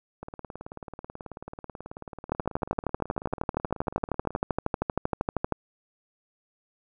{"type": "two click trains", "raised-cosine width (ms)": 1, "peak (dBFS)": [-11, -24], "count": [42, 77], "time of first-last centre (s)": [[2.32, 5.523], [0.23, 4.36]], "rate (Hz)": [12.8, 18.4], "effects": []}